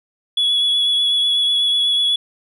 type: tone with vibrato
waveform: sine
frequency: 3386 Hz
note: G#7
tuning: 33 cents sharp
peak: -12 dBFS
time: 0.37-2.16 s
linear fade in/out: 5 ms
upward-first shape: triangle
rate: 8.1 Hz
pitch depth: 19 cents each way
effects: tanh soft clip ceiling -12 dBFS